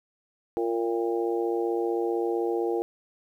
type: harmonic tone with a mistuned harmonic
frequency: 115.6 Hz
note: A#2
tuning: 14 cents flat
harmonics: 3 / 4 / 5 / 6 / 7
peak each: -27 / -28 / -41 / -39 / -35 dBFS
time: 0.57-2.82 s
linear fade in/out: 0 ms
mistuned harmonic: 7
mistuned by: -18 cents
effects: 10-bit